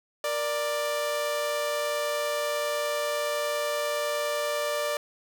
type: tone pair together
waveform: sawtooth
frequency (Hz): 468.6 / 590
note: A#4 / D5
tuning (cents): +9 / +8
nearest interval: major third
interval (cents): 399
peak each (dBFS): -32 / -23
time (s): 0.24-4.97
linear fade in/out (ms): 2
effects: none